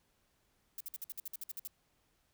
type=noise bursts; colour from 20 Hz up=violet; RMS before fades=-42 dBFS; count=12; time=0.78-1.674 s; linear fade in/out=2 ms; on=25 ms; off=54 ms; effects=pink hiss -75 dBFS RMS until 2.33 s